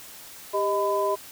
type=tone cluster; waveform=sine; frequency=397.4 / 625 / 1005 Hz; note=G4 / D#5 / B5; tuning=+24 / +8 / +30 cents; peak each=-26 dBFS; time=0.53-1.16 s; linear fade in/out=20 ms; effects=white hiss -44 dBFS RMS until 1.31 s